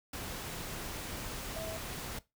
sine tone in noise, 649 Hz, E5, 27 cents flat, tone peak -40 dBFS, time 1.56-1.77 s, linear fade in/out 5 ms, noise pink, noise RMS -41 dBFS, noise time 0.13-2.19 s, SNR -2 dB, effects noise-tail reverb RT60 0.2 s tail -18 dB re dry

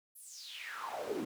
brown noise with high-pass filter sweep, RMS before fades -42 dBFS, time 0.15-1.25 s, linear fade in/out 10 ms, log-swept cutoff 12000 to 250 Hz, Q 6.1, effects none

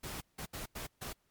pink noise bursts at uneven times, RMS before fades -42 dBFS, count 5, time 0.03-0.21 / 0.38-0.46 / 0.53-0.66 / 0.75-0.87 / 1.01-1.13 s, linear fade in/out 10 ms, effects pink hiss -75 dBFS RMS until 1.3 s + MP3 96 kbps

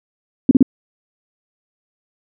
sine tone bursts, 261.6 Hz, C4, in tune, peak -5 dBFS, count 3, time 0.49-0.627 s, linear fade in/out 2 ms, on 21 ms, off 37 ms, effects none

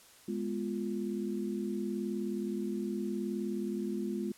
sine chord, F diminished, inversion first, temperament equal, 207.7 / 246.9 / 349.2 Hz, Ab3 / Cb4 / F4, 0 / 0 / 0 cents, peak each -35 / -39 / -37 dBFS, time 0.28-4.32 s, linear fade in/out 5 ms, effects white hiss -58 dBFS RMS until 4.37 s + low-pass 12000 Hz 12 dB/octave

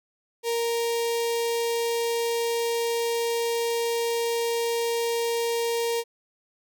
sawtooth tone with notch filter, 466.2 Hz, A#4, in tune, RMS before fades -26 dBFS, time 0.43-6.04 s, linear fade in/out 50 ms, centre 1400 Hz, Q 1.2, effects none

